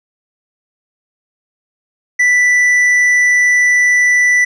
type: tone with tanh clipping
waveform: sine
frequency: 1975.5 Hz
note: B6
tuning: in tune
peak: -9 dBFS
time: 2.19-4.45 s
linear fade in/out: 10 ms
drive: 6 dB
effects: none